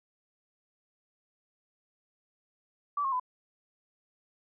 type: tone with pitch steps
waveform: sine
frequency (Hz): 1155 / 1077.7 / 1005.5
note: D6 / C#6 / B5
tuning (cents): -29 / -49 / +31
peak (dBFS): -27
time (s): 2.97-3.198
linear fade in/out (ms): 5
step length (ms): 76
effects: none